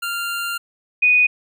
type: tone pair in turn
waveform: 25% pulse / sine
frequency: 1392 / 2480 Hz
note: F6 / D#7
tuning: -6 / -6 cents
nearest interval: minor seventh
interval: 1000 cents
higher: second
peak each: -19 / -11 dBFS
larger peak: second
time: 0.02-0.58 / 1.02-1.27 s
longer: first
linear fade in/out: 10 ms
effects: none